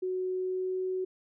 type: tone with pitch glide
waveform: sine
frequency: 370 to 372.4 Hz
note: F#4 to F#4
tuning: 0 to +11 cents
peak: -29 dBFS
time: 0.02-1.05 s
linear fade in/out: 10 ms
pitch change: +11 cents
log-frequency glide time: 0.3-0.81 s
effects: none